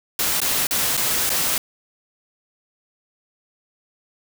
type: noise with dropouts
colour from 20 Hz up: white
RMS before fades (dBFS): -21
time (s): 0.19-1.58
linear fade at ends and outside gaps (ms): 2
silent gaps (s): 0.403-0.416 / 0.67-0.709 / 0.969-0.975 / 1.294-1.301
effects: none